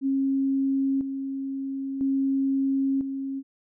sine tone with tremolo, 271 Hz, C#4, 39 cents flat, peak -21 dBFS, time 0.01-3.43 s, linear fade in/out 50 ms, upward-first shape square, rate 0.5 Hz, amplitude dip 55%, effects none

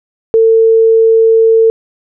sine tone, 450 Hz, A4, 39 cents sharp, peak -4 dBFS, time 0.34-1.7 s, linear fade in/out 0 ms, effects none

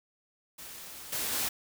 white noise with level steps, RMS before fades -45 / -33 / -31 dBFS, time 0.58-1.49 s, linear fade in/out 10 ms, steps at 1.12 / 1.32 s, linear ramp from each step 10 ms, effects none

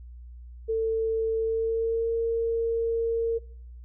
sine tone with pitch glide, 447.2 to 458.7 Hz, A4 to A#4, +28 to -28 cents, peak -23 dBFS, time 0.68-3.39 s, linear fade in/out 20 ms, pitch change +44 cents, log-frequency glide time 1.38-2.13 s, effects noise-tail reverb RT60 0.7 s tail -23 dB re dry + added 60 Hz sine -41 dBFS peak until 3.84 s

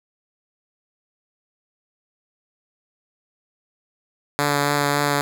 5% pulse tone with vibrato, 144.3 Hz, D3, 30 cents flat, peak -7 dBFS, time 4.39-5.21 s, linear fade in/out 0 ms, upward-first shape triangle, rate 3.6 Hz, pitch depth 16 cents each way, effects none

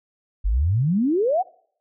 sine exponential sweep, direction up, 43.81 to 789 Hz, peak -17 dBFS, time 0.44-1.43 s, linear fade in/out 20 ms, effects noise-tail reverb RT60 0.6 s tail -24 dB re dry

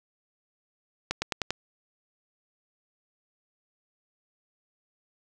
accelerating click train, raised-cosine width 0.2 ms, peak -10 dBFS, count 5, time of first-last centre 1.11-1.506 s, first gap 110 ms, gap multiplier 0.93, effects none

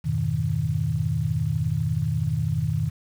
sine chord, F half-diminished seventh, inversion none, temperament equal, 87.31 / 103.83 / 123.47 / 155.56 Hz, F2 / Ab2 / Cb3 / Eb3, 0 / 0 / 0 / 0 cents, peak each -30 / -29 / -27 / -25 dBFS, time 0.04-2.9 s, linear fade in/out 20 ms, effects 8-bit

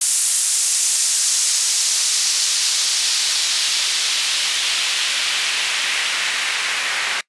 white noise with band-pass filter sweep, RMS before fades -19 dBFS, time 0.01-7.21 s, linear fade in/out 5 ms, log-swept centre 8700 to 1900 Hz, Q 1.3, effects noise-tail reverb RT60 0.1 s tail -23 dB re dry + resampled to 24000 Hz

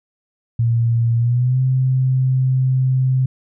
sine tone with pitch glide, 116.54 to 130.06 Hz, A#2 to C3, 0 to -10 cents, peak -13 dBFS, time 0.59-3.26 s, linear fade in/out 5 ms, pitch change +190 cents, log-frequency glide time 1.17-1.6 s, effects none

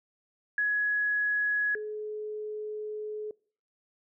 sine tone pair in turn, 1679 / 425.6 Hz, G#6 / G#4, +18 / +42 cents, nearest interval 2 octaves, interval 2376 cents, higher first, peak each -24 / -33 dBFS, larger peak first, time 0.58-1.75 / 1.75-3.31 s, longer second, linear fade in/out 2 ms, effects noise-tail reverb RT60 0.5 s tail -24 dB re dry

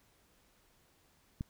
click, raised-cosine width 5 ms, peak -24 dBFS, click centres 1.409 s, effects pink hiss -69 dBFS RMS until 1.49 s

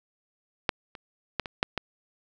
clicks, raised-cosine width 0.3 ms, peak -6 / -25 / -10 / -19 / -6 / -12 dBFS, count 6, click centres 0.692 / 0.952 / 1.397 / 1.458 / 1.629 / 1.777 s, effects none

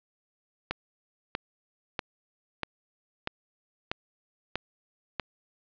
click train, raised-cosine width 0.3 ms, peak -13 dBFS, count 8, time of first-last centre 0.71-5.197 s, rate 1.56 Hz, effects resampled to 11025 Hz + 9-bit

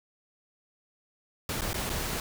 pink noise with dropouts, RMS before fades -32 dBFS, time 1.49-2.2 s, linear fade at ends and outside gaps 2 ms, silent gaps 1.61-1.618 / 1.732-1.742 / 1.895-1.899 s, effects none

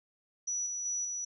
sine tone with tremolo, 5890 Hz, F#8, 9 cents flat, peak -31 dBFS, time 0.47-1.25 s, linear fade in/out 10 ms, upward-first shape square, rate 2.6 Hz, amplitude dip 30%, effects none

